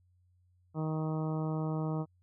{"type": "harmonic tone", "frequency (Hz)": 156.9, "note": "D#3", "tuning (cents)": 15, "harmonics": [1, 2, 3, 4, 5, 6, 7, 8], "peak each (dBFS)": [-32, -38, -42, -44, -46, -48, -49, -50], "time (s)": [0.74, 2.06], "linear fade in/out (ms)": 50, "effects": ["added 90 Hz sine -65 dBFS peak until 2.22 s"]}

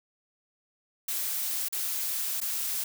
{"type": "noise with dropouts", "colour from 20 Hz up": "blue", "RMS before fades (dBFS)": -31, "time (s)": [1.08, 2.84], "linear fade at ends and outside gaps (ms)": 5, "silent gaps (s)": [[1.686, 1.725], [2.404, 2.414]], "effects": []}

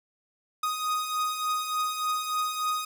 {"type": "beating tone pair", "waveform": "45% pulse", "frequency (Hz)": [1244, 1247.4], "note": ["D#6", "D#6"], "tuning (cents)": [-1, 4], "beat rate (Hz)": 3.4, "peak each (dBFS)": [-34, -28], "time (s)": [0.63, 2.85], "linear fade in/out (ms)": 5, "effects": []}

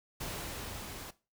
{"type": "noise with level ramp", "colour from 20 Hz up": "pink", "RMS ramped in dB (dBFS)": [-39, -45], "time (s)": [0.2, 1.11], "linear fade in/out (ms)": 10, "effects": ["noise-tail reverb RT60 0.3 s tail -18 dB re dry"]}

